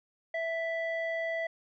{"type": "tone with low-pass filter", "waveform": "square", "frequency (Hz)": 659.3, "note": "E5", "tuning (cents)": 0, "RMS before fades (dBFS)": -33, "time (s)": [0.34, 1.47], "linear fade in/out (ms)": 5, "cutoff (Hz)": 1900, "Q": 2.6, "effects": []}